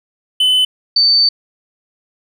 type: tone pair in turn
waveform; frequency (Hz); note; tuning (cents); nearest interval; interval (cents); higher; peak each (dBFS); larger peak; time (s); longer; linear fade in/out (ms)
triangle / sine; 3022 / 4559; F#7 / C#8; +36 / +48; perfect fifth; 712; second; -8; neither; 0.4-0.65 / 0.96-1.29; second; 5
effects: none